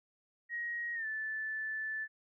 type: tone with pitch glide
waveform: sine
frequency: 1888 to 1751.4 Hz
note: A#6 to A6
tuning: +22 to -8 cents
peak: -35 dBFS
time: 0.49-2.08 s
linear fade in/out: 50 ms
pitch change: -130 cents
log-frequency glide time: 0.94-1.06 s
effects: none